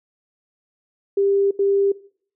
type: tone bursts at uneven times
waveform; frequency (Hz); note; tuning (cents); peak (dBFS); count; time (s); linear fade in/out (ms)
sine; 397; G4; +22; -15; 2; 1.17-1.51 / 1.59-1.92; 5
effects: noise-tail reverb RT60 0.5 s tail -19 dB re dry